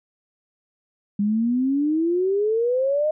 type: exponential sweep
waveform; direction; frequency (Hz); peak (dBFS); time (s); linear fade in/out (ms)
sine; up; 200 to 625; -18; 1.19-3.11; 5
effects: none